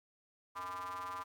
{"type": "ring-modulated tone", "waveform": "square", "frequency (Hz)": 92.5, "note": "F#2", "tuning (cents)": 0, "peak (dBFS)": -38, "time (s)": [0.55, 1.24], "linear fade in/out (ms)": 20, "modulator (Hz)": 1100, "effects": ["12-bit"]}